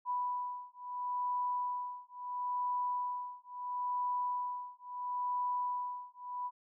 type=beating tone pair; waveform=sine; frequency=987.8 / 988.54 Hz; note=B5 / B5; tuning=0 / +1 cents; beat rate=0.74 Hz; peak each=-37 / -37 dBFS; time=0.05-6.51 s; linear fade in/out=50 ms; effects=none